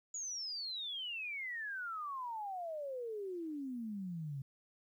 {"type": "exponential sweep", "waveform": "sine", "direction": "down", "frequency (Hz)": [6920, 132.4], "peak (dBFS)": -39, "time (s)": [0.14, 4.42], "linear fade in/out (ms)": 5, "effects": ["12-bit"]}